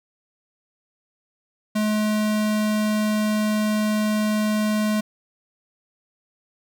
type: tone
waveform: square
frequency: 213.1 Hz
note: G#3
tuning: 45 cents sharp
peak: -20 dBFS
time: 1.75-5.01 s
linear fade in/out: 10 ms
effects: none